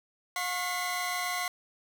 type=tone cluster; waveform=sawtooth; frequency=717 / 1089 / 2021 Hz; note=F5 / C#6 / B6; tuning=+45 / -31 / +39 cents; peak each=-31 dBFS; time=0.36-1.48 s; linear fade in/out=2 ms; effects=none